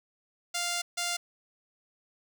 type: tone bursts at uneven times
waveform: 5% pulse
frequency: 698.5 Hz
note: F5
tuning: in tune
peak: -18 dBFS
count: 2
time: 0.54-0.82 / 0.97-1.17 s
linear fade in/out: 10 ms
effects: none